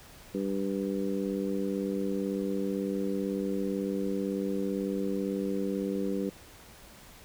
harmonic tone, 98 Hz, G2, in tune, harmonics 2 / 3 / 4 / 5, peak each -32 / -34 / -35 / -36 dBFS, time 0.34-6.3 s, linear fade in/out 10 ms, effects pink hiss -52 dBFS RMS until 7.24 s

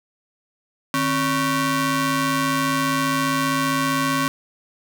sawtooth ring-modulated tone, 420.3 Hz, G#4, 21 cents sharp, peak -12 dBFS, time 0.94-4.28 s, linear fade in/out 0 ms, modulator 688 Hz, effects none

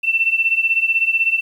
sine beating tone pair, 2680 / 2696 Hz, E7 / E7, +28 / +38 cents, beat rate 16 Hz, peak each -16 / -19 dBFS, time 0.03-1.41 s, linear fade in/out 20 ms, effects 8-bit

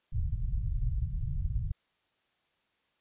pink low-pass noise, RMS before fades -31 dBFS, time 0.12-1.72 s, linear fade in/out 10 ms, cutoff 140 Hz, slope 48 dB/octave, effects white hiss -74 dBFS RMS until 3 s + resampled to 8000 Hz

